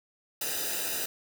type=noise with comb filter; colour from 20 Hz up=white; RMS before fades=-32 dBFS; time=0.41-1.06 s; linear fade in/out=5 ms; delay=0.91 ms; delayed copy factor=-0.85; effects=none